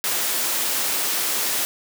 white high-pass noise, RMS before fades -23 dBFS, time 0.04-1.65 s, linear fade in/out 0 ms, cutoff 250 Hz, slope 12 dB/octave, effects none

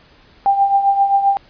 sine tone with tremolo, 793 Hz, G5, 20 cents sharp, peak -8 dBFS, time 0.46-1.37 s, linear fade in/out 0 ms, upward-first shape triangle, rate 7.6 Hz, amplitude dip 70%, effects pink hiss -49 dBFS RMS until 1.49 s + resampled to 11025 Hz

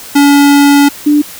square / sine tone pair in turn, 284.7 / 294.9 Hz, C#4 / D4, +46 / +7 cents, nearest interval minor second, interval 61 cents, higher second, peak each -4 dBFS, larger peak neither, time 0.15-0.89 / 1.06-1.22 s, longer first, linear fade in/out 10 ms, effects white hiss -29 dBFS RMS until 1.39 s

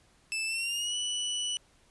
sawtooth tone with pitch glide, 2637 to 2960 Hz, E7 to F#7, 0 to 0 cents, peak -27 dBFS, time 0.32-1.57 s, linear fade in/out 0 ms, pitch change +200 cents, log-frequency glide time 0.46-0.96 s, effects pink hiss -64 dBFS RMS until 1.9 s + resampled to 24000 Hz

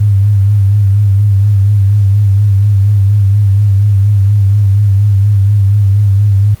sine tone with vibrato, 100.8 Hz, G2, 49 cents sharp, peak -5 dBFS, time 0-6.55 s, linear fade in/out 10 ms, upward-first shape sine, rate 4.2 Hz, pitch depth 58 cents each way, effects pink hiss -40 dBFS RMS until 6.6 s + Opus 32 kbps

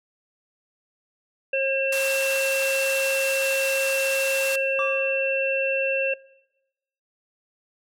harmonic tone, 539 Hz, C#5, 49 cents flat, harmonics 1 / 3 / 5, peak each -23 / -33 / -25 dBFS, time 1.53-6.14 s, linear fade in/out 5 ms
white high-pass noise, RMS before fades -29 dBFS, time 1.92-4.56 s, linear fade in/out 5 ms, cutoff 800 Hz, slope 96 dB/octave
triangle tone with exponential decay, 1162 Hz, D6, 19 cents flat, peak -23 dBFS, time 4.79-5.39 s, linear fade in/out 0 ms, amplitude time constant 130 ms
effects noise-tail reverb RT60 1.0 s tail -23 dB re dry + low-pass 12000 Hz 12 dB/octave

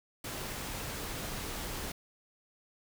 pink noise, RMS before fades -39 dBFS, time 0.24-1.92 s, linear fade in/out 5 ms, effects none

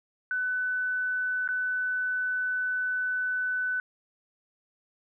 sine tone with dropouts, 1500 Hz, F#6, 23 cents sharp, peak -26 dBFS, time 0.31-3.8 s, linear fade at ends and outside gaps 1 ms, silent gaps 1.477-1.488 s, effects none

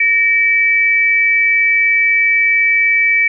sine tone pair together, 1859 / 2303 Hz, A#6 / D7, -5 / -34 cents, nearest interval major third, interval 371 cents, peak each -17 / -10 dBFS, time 0-3.28 s, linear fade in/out 5 ms, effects none

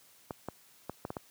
clicks, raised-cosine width 1 ms, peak -22 dBFS, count 6, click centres 0.308 / 0.486 / 0.896 / 1.051 / 1.104 / 1.168 s, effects white hiss -61 dBFS RMS until 1.3 s + high-pass 80 Hz 12 dB/octave

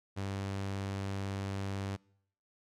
sawtooth tone, 98 Hz, G2, in tune, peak -31 dBFS, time 0.16-1.97 s, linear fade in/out 20 ms, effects noise-tail reverb RT60 0.7 s tail -25 dB re dry + low-pass 8000 Hz 12 dB/octave

